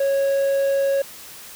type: tone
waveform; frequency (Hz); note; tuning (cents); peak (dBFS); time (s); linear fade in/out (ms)
triangle; 551; C#5; -11; -15; 0-1.02; 5
effects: white hiss -40 dBFS RMS until 1.55 s